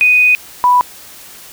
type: tone pair in turn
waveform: sine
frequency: 2489 / 987.8 Hz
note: D#7 / B5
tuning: 0 / 0 cents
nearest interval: octave + major third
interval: 1600 cents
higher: first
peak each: -6 dBFS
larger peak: neither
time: 0.01-0.35 / 0.64-0.81 s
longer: first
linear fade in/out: 0 ms
effects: white hiss -36 dBFS RMS until 1.52 s